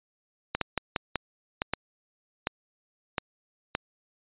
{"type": "clicks", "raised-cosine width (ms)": 0.3, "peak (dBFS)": -10, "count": 10, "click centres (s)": [0.55, 0.613, 0.777, 0.962, 1.157, 1.619, 1.736, 2.471, 3.182, 3.751], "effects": ["resampled to 8000 Hz"]}